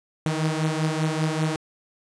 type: beating tone pair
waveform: sawtooth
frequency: 155.56 / 160.66 Hz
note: D#3 / E3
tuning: 0 / -44 cents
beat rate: 5.1 Hz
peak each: -20 / -23 dBFS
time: 0.26-1.56 s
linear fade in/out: 0 ms
effects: resampled to 22050 Hz